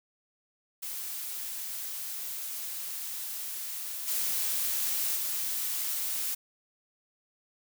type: noise with level steps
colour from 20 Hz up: blue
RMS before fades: -37 / -30 / -32 dBFS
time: 0.82-6.35 s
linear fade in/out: 10 ms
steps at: 4.07 / 5.15 s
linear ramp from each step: 20 ms
effects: none